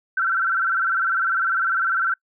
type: tone with vibrato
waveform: sine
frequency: 1445 Hz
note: F#6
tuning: 41 cents flat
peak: -18 dBFS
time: 0.17-2.14 s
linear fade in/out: 5 ms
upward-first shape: square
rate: 20 Hz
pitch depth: 100 cents each way
effects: noise-tail reverb RT60 0.1 s tail -26 dB re dry